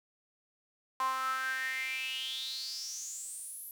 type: tone with high-pass filter sweep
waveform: sawtooth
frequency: 261.6 Hz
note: C4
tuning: in tune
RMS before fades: -37 dBFS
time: 1-3.71 s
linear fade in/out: 0 ms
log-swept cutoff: 1000 to 12000 Hz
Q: 8.9
effects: none